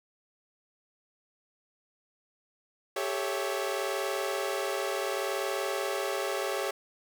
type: chord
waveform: sawtooth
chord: A dominant seventh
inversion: third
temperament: equal with one note detuned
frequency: 392 / 432.7 / 554.4 / 659.3 Hz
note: G4 / A4 / C#5 / E5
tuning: 0 / -29 / 0 / 0 cents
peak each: -30 / -33 / -30 / -34 dBFS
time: 2.96-6.71 s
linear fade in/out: 5 ms
effects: none